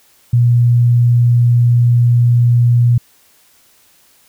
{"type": "tone", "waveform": "sine", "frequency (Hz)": 120.2, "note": "B2", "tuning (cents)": -46, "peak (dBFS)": -7, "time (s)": [0.33, 2.98], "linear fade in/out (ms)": 5, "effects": ["white hiss -51 dBFS RMS until 4.28 s"]}